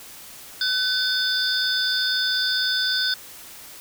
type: tone cluster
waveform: sine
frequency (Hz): 1514 / 3545 / 4499 / 4992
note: F#6 / A7 / C#8 / D#8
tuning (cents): +39 / +12 / +25 / +5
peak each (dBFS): -25 / -25 / -27 / -26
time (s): 0.61-3.14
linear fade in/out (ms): 2
effects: white hiss -42 dBFS RMS until 3.8 s